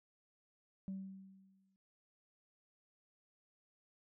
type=tone with exponential decay; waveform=sine; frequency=192.1 Hz; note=G3; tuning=35 cents flat; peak=-37 dBFS; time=0.88-1.76 s; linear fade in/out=0 ms; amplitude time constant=190 ms; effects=tanh soft clip ceiling -37 dBFS